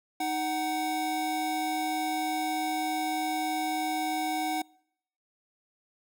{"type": "tone pair together", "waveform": "square", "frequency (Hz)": [311.1, 747], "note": ["D#4", "F#5"], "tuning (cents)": [0, 16], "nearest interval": "octave + minor third", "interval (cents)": 1516, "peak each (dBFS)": [-34, -30], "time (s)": [0.2, 4.62], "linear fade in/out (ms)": 5, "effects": ["noise-tail reverb RT60 0.7 s tail -26 dB re dry"]}